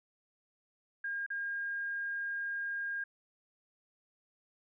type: tone with dropouts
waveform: sine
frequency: 1616 Hz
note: G#6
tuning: 48 cents flat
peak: -34 dBFS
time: 1.04-3.04 s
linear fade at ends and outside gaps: 5 ms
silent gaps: 1.264-1.302 s
effects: none